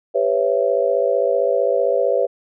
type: chord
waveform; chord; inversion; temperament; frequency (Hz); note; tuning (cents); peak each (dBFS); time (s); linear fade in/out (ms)
sine; C# half-diminished seventh; second; just; 399.1 / 498.9 / 554.4 / 665.2; G4 / B4 / C#5 / E5; +31 / +17 / 0 / +16; -23 / -19 / -19 / -23; 0.14-2.27; 20
effects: none